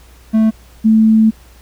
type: tone pair in turn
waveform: triangle / sine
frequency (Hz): 220 / 220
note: A3 / A3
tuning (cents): 0 / 0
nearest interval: unison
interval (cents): 0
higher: neither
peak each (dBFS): -6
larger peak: neither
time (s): 0.33-0.51 / 0.84-1.31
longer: second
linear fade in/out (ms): 20
effects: added 60 Hz sine -41 dBFS peak until 1.61 s + pink hiss -47 dBFS RMS until 1.61 s